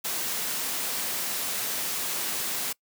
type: noise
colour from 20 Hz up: white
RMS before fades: -30 dBFS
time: 0.04-2.73 s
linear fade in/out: 10 ms
effects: noise-tail reverb RT60 0.1 s tail -24 dB re dry + high-pass 150 Hz 12 dB/octave